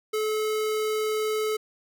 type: tone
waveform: square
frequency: 431.3 Hz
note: A4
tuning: 35 cents flat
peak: -25 dBFS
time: 0.13-1.57 s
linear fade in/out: 10 ms
effects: none